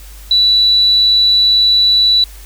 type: tone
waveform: sine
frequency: 3951 Hz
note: B7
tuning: in tune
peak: -7 dBFS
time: 0.31-2.24 s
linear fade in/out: 2 ms
effects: added 50 Hz sine -32 dBFS peak until 2.45 s + white hiss -40 dBFS RMS until 2.45 s